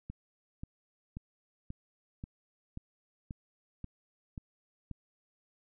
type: click train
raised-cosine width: 5 ms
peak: -28 dBFS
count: 10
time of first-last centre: 0.1-4.913 s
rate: 1.87 Hz
effects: none